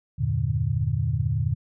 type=chord; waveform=sine; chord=E half-diminished seventh; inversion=none; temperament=equal; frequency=82.41 / 98 / 116.54 / 146.83 Hz; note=E2 / G2 / Bb2 / D3; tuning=0 / 0 / 0 / 0 cents; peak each=-29 / -29 / -25 / -27 dBFS; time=0.18-1.55 s; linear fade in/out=20 ms; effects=none